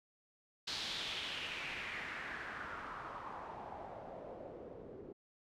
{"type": "noise with low-pass filter sweep", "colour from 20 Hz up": "white", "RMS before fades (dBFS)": -45, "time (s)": [0.67, 5.13], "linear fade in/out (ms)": 10, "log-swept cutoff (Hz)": [4300, 380], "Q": 3, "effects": []}